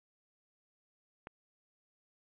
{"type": "click", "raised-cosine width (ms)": 0.5, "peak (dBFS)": -29, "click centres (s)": 1.271, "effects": ["resampled to 8000 Hz"]}